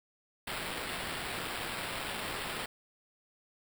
violet noise with sample-and-hold, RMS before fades -38 dBFS, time 0.47-2.66 s, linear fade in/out 5 ms, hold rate 6300 Hz, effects none

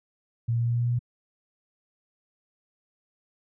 sine tone with pitch steps, 116.54 / 117.22 / 117.89 / 118.58 / 119.26 / 119.95 / 120.65 / 121.35 Hz, A#2 / A#2 / A#2 / A#2 / A#2 / A#2 / B2 / B2, 0 / +10 / +20 / +30 / +40 / +50 / -40 / -30 cents, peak -22 dBFS, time 0.48-0.992 s, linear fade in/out 10 ms, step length 64 ms, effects none

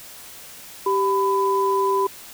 sine tone pair together, 390.5 / 1000 Hz, G4 / B5, -7 / +21 cents, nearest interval octave + major third, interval 1628 cents, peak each -20 dBFS, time 0.86-2.07 s, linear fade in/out 5 ms, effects white hiss -41 dBFS RMS until 2.33 s

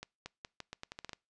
accelerating click train, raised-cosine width 0.2 ms, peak -25 dBFS, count 11, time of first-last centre 0.03-1.132 s, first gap 230 ms, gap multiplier 0.82, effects noise-tail reverb RT60 0.3 s tail -26 dB re dry + resampled to 22050 Hz

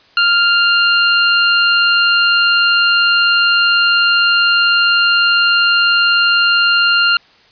20% pulse tone, 1396.9 Hz, F6, in tune, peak -4 dBFS, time 0.17-7.17 s, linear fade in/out 2 ms, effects white hiss -48 dBFS RMS until 7.51 s + resampled to 11025 Hz

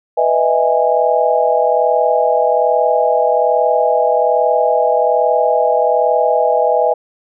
sine chord, E major seventh, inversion second, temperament just, 494.4 / 618.1 / 659.3 / 824.1 Hz, B4 / D#5 / E5 / G#5, +2 / -12 / 0 / -14 cents, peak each -16 dBFS, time 0.17-6.94 s, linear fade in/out 10 ms, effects none

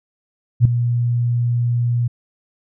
sine tone with ADSR envelope, 120 Hz, B2, 49 cents flat, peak -4 dBFS, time 0.6-2.08 s, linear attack 52 ms, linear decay 3 ms, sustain -11 dB, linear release 10 ms, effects none

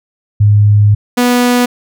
sine / sawtooth tone pair in turn, 103.83 / 245.2 Hz, G#2 / B3, 0 / -12 cents, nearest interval octave + minor third, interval 1488 cents, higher second, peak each -4 / -4 dBFS, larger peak neither, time 0.4-0.95 / 1.17-1.66 s, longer first, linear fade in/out 10 ms, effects none

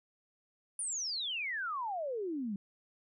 sine exponential sweep, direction down, 9790 to 190 Hz, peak -34 dBFS, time 0.79-2.56 s, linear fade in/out 2 ms, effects none

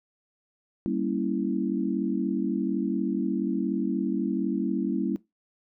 sine chord, G diminished seventh, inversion none, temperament equal, 196 / 233.1 / 277.2 / 329.6 Hz, G3 / Bb3 / Db4 / Fb4, 0 / 0 / 0 / 0 cents, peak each -30 dBFS, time 0.86-5.16 s, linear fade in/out 0 ms, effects noise-tail reverb RT60 0.2 s tail -20 dB re dry

